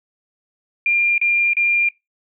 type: tone bursts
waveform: sine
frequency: 2396 Hz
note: D7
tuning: 34 cents sharp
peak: -14 dBFS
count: 3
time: 0.86-1.888 s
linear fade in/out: 2 ms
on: 320 ms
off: 34 ms
effects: noise-tail reverb RT60 0.2 s tail -22 dB re dry